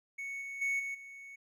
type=tone with level steps; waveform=triangle; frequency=2217 Hz; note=C#7; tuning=in tune; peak=-36 / -38 / -28 / -34 / -45 dBFS; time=0.18-1.36 s; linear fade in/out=10 ms; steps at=0.41 / 0.61 / 0.79 / 0.94 s; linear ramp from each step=10 ms; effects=none